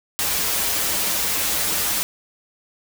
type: noise with comb filter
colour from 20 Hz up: white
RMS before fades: -22 dBFS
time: 0.19-2.03 s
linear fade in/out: 0 ms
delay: 7.9 ms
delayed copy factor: -0.8
effects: none